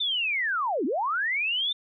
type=linear two-way sweep; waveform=sine; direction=down then up; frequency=3623 to 233.1 to 3623 Hz; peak=-24 dBFS; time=0-1.73 s; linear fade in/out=10 ms; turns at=0.85 s; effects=none